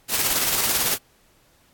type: noise with tremolo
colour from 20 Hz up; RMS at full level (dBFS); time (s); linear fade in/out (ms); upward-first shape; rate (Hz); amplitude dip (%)
white; -20; 0.08-0.98; 50; square; 18; 35
effects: pink hiss -59 dBFS RMS until 1.73 s + AAC 64 kbps